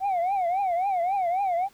sine tone with vibrato, 740 Hz, F#5, in tune, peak -20 dBFS, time 0-1.69 s, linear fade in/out 50 ms, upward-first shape triangle, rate 3.7 Hz, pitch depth 180 cents each way, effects tanh soft clip ceiling -21 dBFS + pink hiss -58 dBFS RMS until 1.73 s

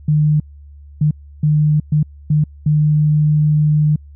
sine tone bursts at uneven times, 151.1 Hz, D3, 50 cents sharp, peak -10 dBFS, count 6, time 0.08-0.4 / 1.01-1.11 / 1.43-1.8 / 1.92-2.03 / 2.3-2.44 / 2.66-3.96 s, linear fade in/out 5 ms, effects added 72 Hz sine -36 dBFS peak until 4.15 s

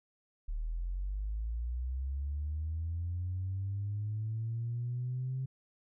sine linear sweep, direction up, 36.54 to 132.4 Hz, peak -32 dBFS, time 0.48-5.46 s, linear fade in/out 10 ms, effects tanh soft clip ceiling -28 dBFS

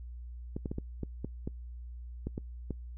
clicks, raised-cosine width 3 ms, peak -22 dBFS, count 10, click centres 0.565 / 0.658 / 0.715 / 0.784 / 1.033 / 1.246 / 1.475 / 2.27 / 2.379 / 2.707 s, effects noise-tail reverb RT60 0.1 s tail -24 dB re dry + added 60 Hz sine -41 dBFS peak until 2.97 s

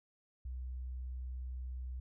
sine tone, 63.1 Hz, B1, 38 cents sharp, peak -39 dBFS, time 0.45-2 s, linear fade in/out 5 ms, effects none

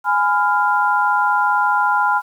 sine chord, F diminished, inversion first, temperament equal with one note detuned, 830.6 / 1005 / 1396.9 Hz, Ab5 / Cb6 / F6, 0 / +30 / 0 cents, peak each -18 dBFS, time 0.04-2.22 s, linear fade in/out 50 ms, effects 8-bit

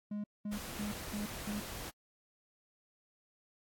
triangle tone bursts, 207.7 Hz, G#3, in tune, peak -34 dBFS, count 5, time 0.11-1.6 s, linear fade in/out 5 ms, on 130 ms, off 210 ms
pink noise, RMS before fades -44 dBFS, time 0.51-1.91 s, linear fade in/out 20 ms
effects AAC 64 kbps

